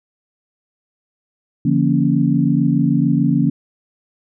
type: tone cluster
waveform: sine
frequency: 145.7 / 172.5 / 234.5 / 279 Hz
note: D3 / F3 / A#3 / C#4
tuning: -13 / -21 / +11 / +11 cents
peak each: -18 dBFS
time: 1.65-3.5 s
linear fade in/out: 5 ms
effects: none